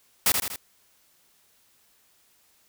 white noise with echo, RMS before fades -20 dBFS, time 0.26-0.32 s, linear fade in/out 2 ms, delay 80 ms, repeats 3, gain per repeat -5 dB, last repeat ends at 0.56 s, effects white hiss -63 dBFS RMS until 2.68 s

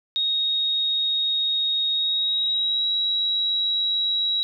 sine tone with pitch glide, 3746 to 3871 Hz, A#7 to B7, +8 to -35 cents, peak -20 dBFS, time 0.16-4.43 s, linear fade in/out 0 ms, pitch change +57 cents, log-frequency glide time 1.9-2.87 s, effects none

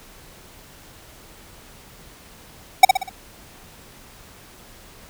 square tone with echo, 760 Hz, F#5, 46 cents sharp, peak -3 dBFS, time 2.83-2.85 s, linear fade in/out 5 ms, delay 61 ms, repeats 4, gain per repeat -7 dB, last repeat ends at 3.094 s, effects pink hiss -46 dBFS RMS until 5.09 s

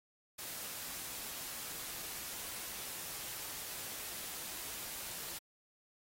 white noise, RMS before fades -44 dBFS, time 0.38-5.39 s, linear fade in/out 10 ms, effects AAC 48 kbps

